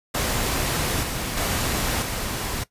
pink noise with level steps, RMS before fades -24 / -28 / -24 / -28 dBFS, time 0.14-2.64 s, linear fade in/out 10 ms, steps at 1.03 / 1.37 / 2.02 s, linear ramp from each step 2 ms, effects noise-tail reverb RT60 0.1 s tail -17 dB re dry + resampled to 32000 Hz

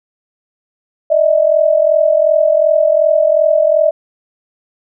sine tone pair together, 599 / 641.7 Hz, D5 / E5, +34 / -47 cents, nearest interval minor second, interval 119 cents, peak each -11 dBFS, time 1.1-3.91 s, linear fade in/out 10 ms, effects none

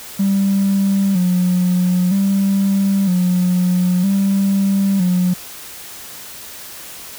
triangle tone with vibrato, 188.1 Hz, F#3, 29 cents sharp, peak -9 dBFS, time 0.19-5.34 s, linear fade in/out 10 ms, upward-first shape square, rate 0.52 Hz, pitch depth 74 cents each way, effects tanh soft clip ceiling -9 dBFS + white hiss -34 dBFS RMS until 7.18 s

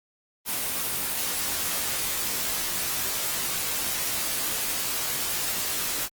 white noise with comb filter, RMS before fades -28 dBFS, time 0.45-6.09 s, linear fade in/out 50 ms, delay 19 ms, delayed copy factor -0.95, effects Opus 24 kbps

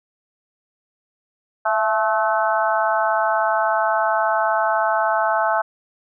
harmonic tone with a mistuned harmonic, 216.4 Hz, A3, 29 cents flat, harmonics 3 / 4 / 5 / 6 / 7, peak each -21 / -21 / -26 / -24 / -25 dBFS, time 1.65-5.62 s, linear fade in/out 10 ms, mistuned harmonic 3, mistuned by +45 cents, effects none

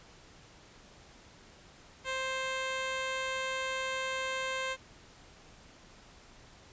10% pulse tone, 525 Hz, C5, 6 cents sharp, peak -24 dBFS, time 2.04-4.77 s, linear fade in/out 50 ms, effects pink hiss -56 dBFS RMS until 6.72 s + resampled to 16000 Hz

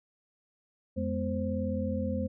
sine tone cluster, 87.2 / 207.2 / 246.5 / 524 Hz, F2 / G#3 / B3 / C5, -2 / -4 / -3 / +2 cents, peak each -34 / -33 / -35 / -35 dBFS, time 0.96-2.28 s, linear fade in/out 20 ms, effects none

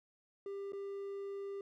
triangle tone with dropouts, 397.1 Hz, G4, 22 cents sharp, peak -38 dBFS, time 0.46-1.61 s, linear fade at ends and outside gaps 2 ms, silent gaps 0.722-0.732 s, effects none

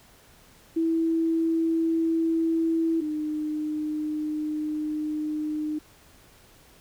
sine tone pair in turn, 327.4 / 304.9 Hz, E4 / D#4, -12 / -35 cents, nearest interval minor second, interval 123 cents, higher first, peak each -21 / -26 dBFS, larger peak first, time 0.76-3.01 / 3.01-5.79 s, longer second, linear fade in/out 10 ms, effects pink hiss -55 dBFS RMS until 6.8 s

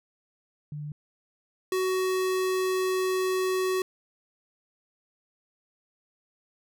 sine / square tone pair in turn, 148.5 / 373.5 Hz, D3 / F#4, +20 / +16 cents, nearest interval octave + major third, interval 1596 cents, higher second, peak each -33 / -25 dBFS, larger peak second, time 0.72-0.92 / 1.72-3.82 s, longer second, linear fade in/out 2 ms, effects none

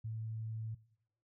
sine tone, 111 Hz, A2, 16 cents sharp, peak -38 dBFS, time 0.04-0.75 s, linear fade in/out 10 ms, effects noise-tail reverb RT60 0.8 s tail -21 dB re dry

